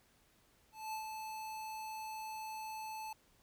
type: tone with ADSR envelope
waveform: square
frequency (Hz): 872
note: A5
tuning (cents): -16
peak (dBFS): -39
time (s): 0.72-3.13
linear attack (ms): 210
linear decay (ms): 98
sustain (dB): -4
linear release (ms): 4
effects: pink hiss -70 dBFS RMS until 3.42 s